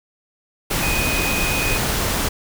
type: tone in noise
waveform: sine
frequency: 2496 Hz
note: D#7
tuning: 5 cents sharp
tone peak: -23 dBFS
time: 0.82-1.78 s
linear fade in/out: 10 ms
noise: pink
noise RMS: -21 dBFS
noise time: 0.7-2.29 s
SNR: -5 dB
effects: none